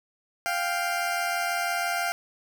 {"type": "tone pair together", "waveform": "20% pulse", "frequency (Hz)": [698.5, 784.5], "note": ["F5", "G5"], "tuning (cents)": [0, 1], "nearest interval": "major second", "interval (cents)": 201, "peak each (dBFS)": [-22, -26], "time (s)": [0.46, 2.12], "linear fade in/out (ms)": 0, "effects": ["10-bit"]}